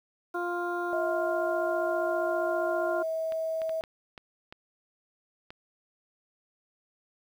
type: harmonic tone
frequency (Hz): 350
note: F4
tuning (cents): +4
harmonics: 1 / 2 / 3 / 4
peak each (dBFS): -32 / -35 / -37 / -35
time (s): 0.34-3.03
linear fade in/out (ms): 10
type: tone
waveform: sine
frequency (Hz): 645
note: E5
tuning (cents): -38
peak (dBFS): -28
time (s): 0.93-3.81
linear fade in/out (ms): 0
type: clicks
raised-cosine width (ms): 0.3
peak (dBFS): -27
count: 7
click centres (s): 3.322 / 3.618 / 3.694 / 3.838 / 4.178 / 4.525 / 5.505
effects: 9-bit